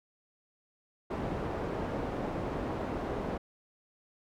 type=low-pass noise; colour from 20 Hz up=white; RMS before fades=-35 dBFS; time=1.1-3.38 s; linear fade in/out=10 ms; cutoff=610 Hz; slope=12 dB/octave; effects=none